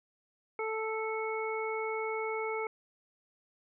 harmonic tone, 440 Hz, A4, in tune, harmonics 1 / 2 / 3 / 5, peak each -34 / -39 / -41 / -39 dBFS, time 0.59-2.67 s, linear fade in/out 2 ms, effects none

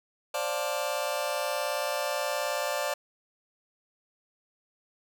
sawtooth chord, D minor seventh, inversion third, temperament just, 528.6 / 587.3 / 704.8 / 881 Hz, C5 / D5 / F5 / A5, +18 / 0 / +16 / +2 cents, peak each -31 / -27 / -32 / -33 dBFS, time 0.34-2.94 s, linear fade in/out 5 ms, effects none

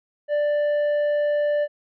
sine tone with tanh clipping, 589 Hz, D5, 5 cents sharp, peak -20 dBFS, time 0.28-1.68 s, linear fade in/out 50 ms, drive 6 dB, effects none

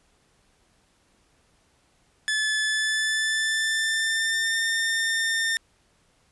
sawtooth tone with pitch glide, 1731 to 1809.7 Hz, A6 to A6, -29 to +48 cents, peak -19 dBFS, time 2.28-5.57 s, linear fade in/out 0 ms, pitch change +77 cents, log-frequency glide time 2.61-4.63 s, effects pink hiss -64 dBFS RMS until 6.31 s + resampled to 24000 Hz

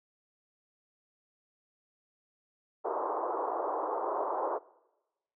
white band-pass noise, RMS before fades -33 dBFS, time 2.84-4.59 s, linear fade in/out 20 ms, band 350 to 1100 Hz, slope 48 dB/octave, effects noise-tail reverb RT60 1.0 s tail -22 dB re dry

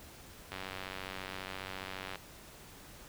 click train, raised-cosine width 0.3 ms, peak -24 dBFS, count 156, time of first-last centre 0.52-2.157 s, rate 94.7 Hz, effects pink hiss -53 dBFS RMS until 3.08 s

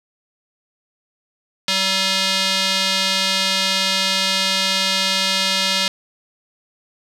square tone with band-pass filter, 191.5 Hz, G3, 40 cents flat, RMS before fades -19 dBFS, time 1.68-5.88 s, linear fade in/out 2 ms, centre 4000 Hz, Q 1.8, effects none

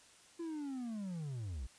triangle linear sweep, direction down, 342.9 to 54 Hz, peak -37 dBFS, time 0.39-1.67 s, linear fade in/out 10 ms, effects white hiss -62 dBFS RMS until 1.78 s + resampled to 22050 Hz

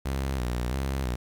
sawtooth tone with vibrato, 64 Hz, C2, 38 cents flat, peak -23 dBFS, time 0.05-1.16 s, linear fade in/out 10 ms, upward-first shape square, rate 1.5 Hz, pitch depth 88 cents each way, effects 9-bit

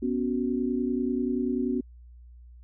sine chord, B suspended second, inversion none, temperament equal, 246.9 / 277.2 / 370 Hz, B3 / C#4 / F#4, 0 / 0 / 0 cents, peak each -27 / -30 / -31 dBFS, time 0.02-1.81 s, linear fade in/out 10 ms, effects added 60 Hz sine -46 dBFS peak until 2.63 s

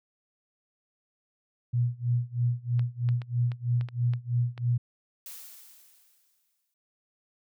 sine tone with tremolo, 121 Hz, B2, 35 cents flat, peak -21 dBFS, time 1.73-4.78 s, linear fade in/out 10 ms, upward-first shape sine, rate 3.1 Hz, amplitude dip 95%
clicks, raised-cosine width 0.3 ms, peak -27 dBFS, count 8, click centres 2.794 / 3.089 / 3.218 / 3.518 / 3.811 / 3.887 / 4.136 / 4.578 s
blue noise with exponential decay, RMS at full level -41 dBFS, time 5.26-6.74 s, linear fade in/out 1 ms, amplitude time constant 320 ms
effects none

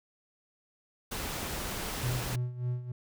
pink noise, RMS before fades -36 dBFS, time 1.11-2.36 s, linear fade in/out 10 ms
triangle tone with tremolo, 123.47 Hz, B2, in tune, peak -26 dBFS, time 2.03-2.92 s, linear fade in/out 5 ms, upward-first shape sine, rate 3.4 Hz, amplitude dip 75%
effects none

